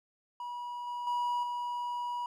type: tone with level steps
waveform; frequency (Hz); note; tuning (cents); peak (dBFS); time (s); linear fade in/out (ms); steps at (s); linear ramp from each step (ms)
triangle; 969; B5; -33; -35 / -33 / -27 / -31; 0.4-2.26; 2; 0.87 / 1.07 / 1.43; 2
effects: none